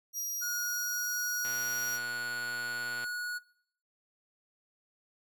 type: tone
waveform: sawtooth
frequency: 5730 Hz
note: F8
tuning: 44 cents sharp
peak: -30 dBFS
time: 0.13-2 s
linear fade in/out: 50 ms
type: tone with pitch glide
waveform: square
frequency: 1439 to 1458.2 Hz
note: F#6 to F#6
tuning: -49 to -26 cents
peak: -36 dBFS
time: 0.41-3.39 s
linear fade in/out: 20 ms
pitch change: +23 cents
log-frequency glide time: 0.51-1.16 s
type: click train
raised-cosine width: 0.3 ms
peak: -28 dBFS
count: 192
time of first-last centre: 1.45-3.042 s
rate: 120 Hz
effects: noise-tail reverb RT60 0.6 s tail -18 dB re dry